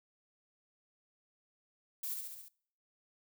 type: noise with echo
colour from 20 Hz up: violet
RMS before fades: -39 dBFS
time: 2.03-2.14 s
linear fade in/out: 5 ms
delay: 69 ms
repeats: 5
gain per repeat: -3 dB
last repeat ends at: 2.485 s
effects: noise-tail reverb RT60 0.6 s tail -24 dB re dry